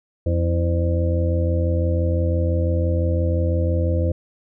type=harmonic tone with a mistuned harmonic; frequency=85.9 Hz; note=F2; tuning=28 cents flat; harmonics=1 / 2 / 3 / 4 / 6 / 7; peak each=-18 / -30 / -33 / -28 / -26 / -32 dBFS; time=0.26-4.12 s; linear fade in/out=5 ms; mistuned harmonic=4; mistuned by=-77 cents; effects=none